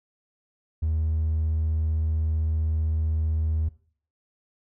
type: tone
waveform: triangle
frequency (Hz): 78.9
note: D#2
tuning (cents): +25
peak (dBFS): -19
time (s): 0.82-3.69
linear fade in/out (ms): 10
effects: noise-tail reverb RT60 0.5 s tail -21 dB re dry + tanh soft clip ceiling -17 dBFS